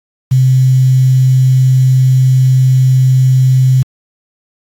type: tone with quantisation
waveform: sine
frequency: 130 Hz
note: C3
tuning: 11 cents flat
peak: -5 dBFS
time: 0.31-3.83 s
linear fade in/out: 10 ms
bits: 5
effects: AAC 64 kbps